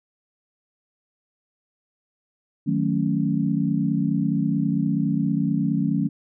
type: chord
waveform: sine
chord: D# half-diminished seventh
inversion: none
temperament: equal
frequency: 155.56 / 185 / 220 / 277.2 Hz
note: D#3 / F#3 / A3 / C#4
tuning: 0 / 0 / 0 / 0 cents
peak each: -25 dBFS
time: 2.66-6.09 s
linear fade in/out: 20 ms
effects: none